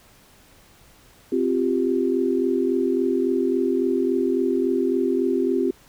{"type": "chord", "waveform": "sine", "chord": "C suspended fourth", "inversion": "none", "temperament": "just", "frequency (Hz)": [261.6, 348.8, 392.4], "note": ["C4", "F4", "G4"], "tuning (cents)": [0, -2, 2], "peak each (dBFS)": -23, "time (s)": [1.32, 5.71], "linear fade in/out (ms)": 5, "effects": ["pink hiss -53 dBFS RMS until 5.88 s"]}